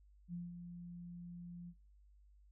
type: tone with ADSR envelope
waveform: sine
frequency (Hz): 174.1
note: F3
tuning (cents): -5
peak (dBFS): -40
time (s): 0.28-1.74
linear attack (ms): 55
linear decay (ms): 180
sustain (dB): -7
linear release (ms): 54
effects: noise-tail reverb RT60 0.3 s tail -23 dB re dry + added 50 Hz sine -62 dBFS peak until 2.51 s